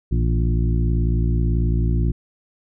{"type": "harmonic tone with a mistuned harmonic", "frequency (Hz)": 58.27, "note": "A#1", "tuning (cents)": 0, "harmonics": [1, 2, 3, 4, 5, 6], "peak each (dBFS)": [-18, -22, -26, -31, -32, -33], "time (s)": [0.11, 2.12], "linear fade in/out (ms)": 10, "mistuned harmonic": 3, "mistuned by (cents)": -62, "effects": []}